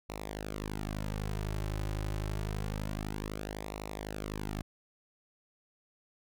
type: tone with flanger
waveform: sawtooth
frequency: 51.91 Hz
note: G#1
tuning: in tune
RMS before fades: -37 dBFS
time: 0.09-4.62 s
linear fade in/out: 5 ms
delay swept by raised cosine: 0.62 to 4.42 ms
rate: 0.27 Hz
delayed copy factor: -0.75
effects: none